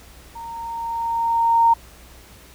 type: tone with level ramp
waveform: sine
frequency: 923 Hz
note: A#5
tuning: 17 cents flat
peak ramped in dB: -32 to -10 dBFS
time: 0.35-1.74 s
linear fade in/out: 10 ms
effects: added 60 Hz sine -47 dBFS peak until 2.54 s + pink hiss -47 dBFS RMS until 2.54 s